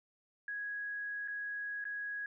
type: tone with dropouts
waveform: sine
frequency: 1661.2 Hz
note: G#6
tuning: in tune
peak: -37 dBFS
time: 0.48-2.26 s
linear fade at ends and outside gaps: 2 ms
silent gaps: 1.277-1.282 / 1.842-1.852 s
effects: none